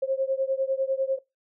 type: beating tone pair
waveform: sine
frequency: 530 / 540 Hz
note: C5 / C#5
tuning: +22 / -45 cents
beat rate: 10 Hz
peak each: -26 dBFS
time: 0.02-1.19 s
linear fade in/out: 10 ms
effects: noise-tail reverb RT60 0.2 s tail -20 dB re dry